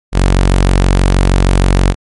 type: tone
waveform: sawtooth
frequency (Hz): 46.34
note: F#1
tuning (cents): +3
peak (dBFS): -3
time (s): 0.12-1.95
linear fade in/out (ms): 50
effects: MP3 48 kbps